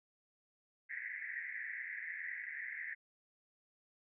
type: band-pass noise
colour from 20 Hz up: white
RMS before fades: -44 dBFS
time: 0.89-2.95 s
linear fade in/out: 20 ms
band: 1700 to 2100 Hz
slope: 96 dB/octave
effects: none